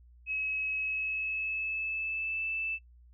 sine tone with pitch glide, 2565 to 2639 Hz, E7 to E7, -48 to +1 cents, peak -31 dBFS, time 0.26-2.79 s, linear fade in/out 50 ms, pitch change +49 cents, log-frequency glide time 0.77-2.43 s, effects noise-tail reverb RT60 0.1 s tail -19 dB re dry + added 60 Hz sine -54 dBFS peak until 3.13 s

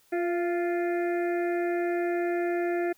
harmonic tone with a mistuned harmonic, 349.2 Hz, F4, in tune, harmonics 1 / 2 / 4 / 5 / 6 / 7, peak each -26 / -32 / -42 / -39 / -43 / -47 dBFS, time 0.12-2.93 s, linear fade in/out 10 ms, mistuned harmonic 2, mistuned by -30 cents, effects white hiss -63 dBFS RMS until 2.97 s

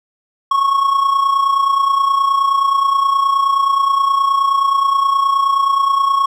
triangle tone with amplitude modulation, 1100 Hz, C#6, 14 cents flat, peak -7 dBFS, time 0.51-6.26 s, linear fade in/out 5 ms, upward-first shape sine, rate 29.5 Hz, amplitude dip 60%, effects none

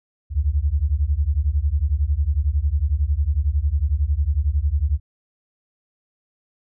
sine beating tone pair, 67.4 / 78.4 Hz, C#2 / D#2, -48 / +14 cents, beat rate 11 Hz, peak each -20 dBFS, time 0.3-5 s, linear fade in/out 50 ms, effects none

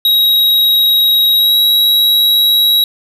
square tone with pitch glide, 3818 to 3862 Hz, A#7 to B7, +41 to -39 cents, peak -8 dBFS, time 0.05-2.84 s, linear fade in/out 2 ms, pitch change +20 cents, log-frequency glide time 1.34-1.55 s, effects none

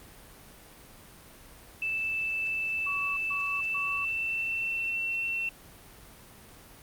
sine tone with pitch glide, 2642 to 2702 Hz, E7 to E7, +3 to +42 cents, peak -28 dBFS, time 1.82-5.49 s, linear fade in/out 2 ms, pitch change +39 cents, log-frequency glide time 3.42-5.08 s
sine tone bursts, 1132 Hz, C#6, 36 cents sharp, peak -35 dBFS, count 3, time 2.86-4.05 s, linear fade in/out 10 ms, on 310 ms, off 130 ms
effects pink hiss -51 dBFS RMS until 6.82 s + Opus 32 kbps

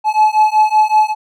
triangle beating tone pair, 856 / 861.3 Hz, A5 / A5, -48 / -37 cents, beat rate 5.3 Hz, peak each -10 dBFS, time 0.04-1.15 s, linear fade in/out 50 ms, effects none

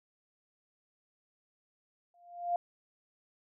sine tone with exponential growth, 698.5 Hz, F5, in tune, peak -25 dBFS, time 2.14-2.56 s, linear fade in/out 2 ms, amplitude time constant 91 ms, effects none

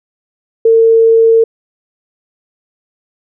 sine tone, 453 Hz, A#4, 50 cents flat, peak -4 dBFS, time 0.65-1.44 s, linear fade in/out 5 ms, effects none

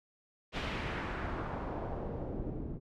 pink noise with low-pass filter sweep, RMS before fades -38 dBFS, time 0.52-2.8 s, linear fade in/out 50 ms, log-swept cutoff 3300 to 290 Hz, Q 1.3, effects none

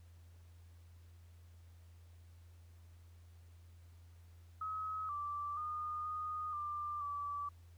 sine tone with pitch steps, 1276 / 1170 / 1223 / 1235 / 1189 / 1155 Hz, D#6 / D6 / D#6 / D#6 / D6 / D6, +43 / -7 / -30 / -13 / +21 / -29 cents, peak -38 dBFS, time 4.61-7.49 s, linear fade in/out 5 ms, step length 480 ms, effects added 85 Hz sine -56 dBFS peak until 7.77 s + pink hiss -72 dBFS RMS until 7.77 s

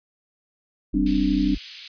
triangle tone, 43.65 Hz, F1, in tune, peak -25 dBFS, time 0.93-1.58 s, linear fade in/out 10 ms
sine chord, G suspended fourth, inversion none, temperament equal, 196 / 261.6 / 293.7 Hz, G3 / C4 / D4, 0 / 0 / 0 cents, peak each -24 / -24 / -21 dBFS, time 0.94-1.55 s, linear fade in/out 5 ms
pink high-pass noise, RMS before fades -37 dBFS, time 1.06-1.88 s, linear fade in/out 5 ms, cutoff 2500 Hz, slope 24 dB/octave
effects resampled to 11025 Hz

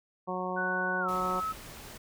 harmonic tone, 183.3 Hz, F#3, 16 cents flat, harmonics 1 / 2 / 3 / 4 / 5 / 6, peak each -38 / -38 / -38 / -38 / -38 / -38 dBFS, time 0.27-1.41 s, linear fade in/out 20 ms
sine tone with pitch glide, 1486 to 1293.6 Hz, F#6 to E6, +7 to -33 cents, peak -30 dBFS, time 0.56-1.53 s, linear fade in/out 20 ms, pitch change -240 cents, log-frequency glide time 1-1.08 s
pink noise, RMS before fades -46 dBFS, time 1.08-1.98 s, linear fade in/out 10 ms
effects none

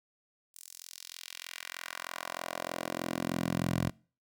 10% pulse tone with high-pass filter sweep, 43.22 Hz, F1, 17 cents flat, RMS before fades -37 dBFS, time 0.54-3.9 s, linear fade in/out 10 ms, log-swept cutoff 8300 to 110 Hz, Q 1.2, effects noise-tail reverb RT60 0.4 s tail -24 dB re dry

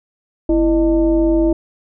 sine tone with frequency modulation, 330.1 Hz, E4, 2 cents sharp, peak -11 dBFS, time 0.49-1.53 s, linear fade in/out 5 ms, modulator 283 Hz, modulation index 0.76, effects none

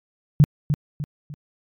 sine tone with echo, 146.83 Hz, D3, in tune, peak -8 dBFS, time 0.4-0.44 s, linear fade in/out 0 ms, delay 300 ms, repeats 3, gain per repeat -8 dB, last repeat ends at 1.34 s, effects MP3 96 kbps

